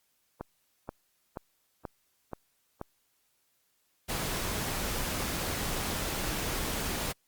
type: click train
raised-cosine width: 1 ms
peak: -22 dBFS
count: 6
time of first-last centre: 0.41-2.814 s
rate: 2.08 Hz
type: noise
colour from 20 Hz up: pink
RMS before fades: -33 dBFS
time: 4.08-7.13 s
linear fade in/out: 20 ms
effects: white hiss -73 dBFS RMS until 7.27 s + Opus 48 kbps

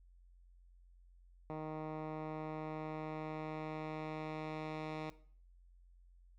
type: tone with low-pass filter sweep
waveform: 10% pulse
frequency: 155.56 Hz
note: D#3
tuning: in tune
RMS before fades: -43 dBFS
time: 1.5-5.1 s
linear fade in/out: 0 ms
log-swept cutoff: 1200 to 3400 Hz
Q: 0.8
effects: noise-tail reverb RT60 0.5 s tail -17 dB re dry + added 44 Hz sine -60 dBFS peak until 6.38 s

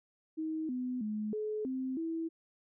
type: tone with pitch steps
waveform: sine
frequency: 316 / 251.5 / 212.8 / 427.6 / 260.5 / 327.3 Hz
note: D#4 / B3 / G#3 / A4 / C4 / E4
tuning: +27 / +32 / +42 / -49 / -7 / -12 cents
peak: -33 dBFS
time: 0.37-2.29 s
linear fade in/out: 20 ms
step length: 320 ms
effects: none

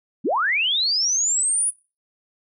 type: linear sweep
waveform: sine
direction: up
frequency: 164.81 to 9956 Hz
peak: -18 dBFS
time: 0.24-1.71 s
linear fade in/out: 20 ms
effects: noise-tail reverb RT60 0.3 s tail -22 dB re dry

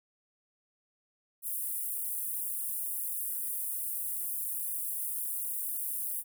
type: high-pass noise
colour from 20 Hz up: pink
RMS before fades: -35 dBFS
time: 1.42-6.24 s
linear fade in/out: 50 ms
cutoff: 9500 Hz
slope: 48 dB/octave
effects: none

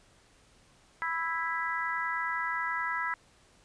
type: harmonic tone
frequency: 329.6 Hz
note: E4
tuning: in tune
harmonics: 3 / 4 / 5 / 6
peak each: -35 / -35 / -35 / -35 dBFS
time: 1.02-3.14 s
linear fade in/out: 0 ms
effects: pink hiss -62 dBFS RMS until 3.64 s + resampled to 22050 Hz

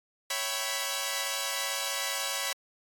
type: chord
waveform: 5% pulse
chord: C# half-diminished seventh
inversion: none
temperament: equal with one note detuned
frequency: 554.4 / 659.3 / 777.7 / 987.8 Hz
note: C#5 / E5 / G5 / B5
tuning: 0 / 0 / -14 / 0 cents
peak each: -22 / -27 / -26 / -22 dBFS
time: 0.3-2.53 s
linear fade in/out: 5 ms
effects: AAC 64 kbps

